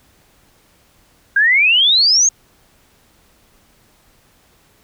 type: exponential sweep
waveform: sine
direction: up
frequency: 1578 to 6645 Hz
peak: -9 dBFS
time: 1.36-2.29 s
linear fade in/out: 5 ms
effects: pink hiss -54 dBFS RMS until 4.83 s